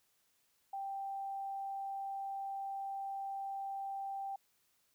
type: tone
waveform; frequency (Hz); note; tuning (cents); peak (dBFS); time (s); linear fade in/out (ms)
sine; 785; G5; +2; -38; 0.73-4.36; 5
effects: white hiss -75 dBFS RMS until 4.94 s